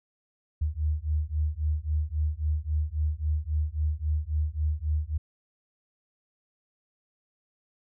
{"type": "beating tone pair", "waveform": "sine", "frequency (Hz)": [74.7, 78.4], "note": ["D2", "D#2"], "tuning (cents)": [30, 14], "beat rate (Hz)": 3.7, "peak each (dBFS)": -28, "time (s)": [0.61, 5.18], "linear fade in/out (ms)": 10, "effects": []}